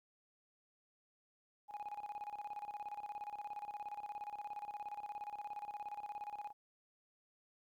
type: tone with tremolo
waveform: sine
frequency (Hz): 830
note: G#5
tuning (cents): -1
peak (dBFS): -38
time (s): 1.68-6.53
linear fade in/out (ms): 50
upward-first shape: square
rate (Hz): 17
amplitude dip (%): 80
effects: tanh soft clip ceiling -40 dBFS + 13-bit